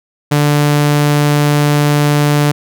sawtooth tone, 146.83 Hz, D3, in tune, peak -5 dBFS, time 0.31-2.52 s, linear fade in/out 10 ms, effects none

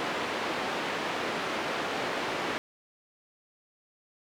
pink band-pass noise, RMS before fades -32 dBFS, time 0-2.58 s, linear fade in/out 0 ms, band 320 to 2900 Hz, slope 12 dB/octave, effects none

